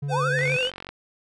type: tone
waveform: triangle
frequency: 142.7 Hz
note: D3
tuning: 49 cents flat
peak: -24 dBFS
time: 0.02-0.57 s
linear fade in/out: 10 ms
type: tone with vibrato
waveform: square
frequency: 508 Hz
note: B4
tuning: 49 cents sharp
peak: -27 dBFS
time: 0.08-0.71 s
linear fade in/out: 50 ms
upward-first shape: triangle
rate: 12 Hz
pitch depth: 61 cents each way
type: linear sweep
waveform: sine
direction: up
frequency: 655 to 3136 Hz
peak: -23 dBFS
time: 0.09-0.71 s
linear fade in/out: 50 ms
type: click train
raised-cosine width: 0.3 ms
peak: -20 dBFS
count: 24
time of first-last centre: 0.39-0.89 s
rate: 46 Hz
effects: resampled to 22050 Hz